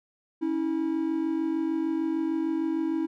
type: tone pair together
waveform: triangle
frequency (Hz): 277.2 / 323.8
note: C#4 / E4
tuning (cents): 0 / -31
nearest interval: minor third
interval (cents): 269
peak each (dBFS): -29 / -24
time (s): 0.41-3.07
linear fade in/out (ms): 20
effects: none